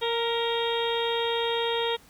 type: harmonic tone with a mistuned harmonic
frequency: 464.1 Hz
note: A#4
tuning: 8 cents flat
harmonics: 1 / 2 / 3 / 4 / 5 / 6 / 7 / 8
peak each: -27 / -31 / -39 / -38 / -40 / -40 / -33 / -34 dBFS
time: 0.01-1.97 s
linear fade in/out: 20 ms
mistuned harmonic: 4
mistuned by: +31 cents
effects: pink hiss -55 dBFS RMS until 2.09 s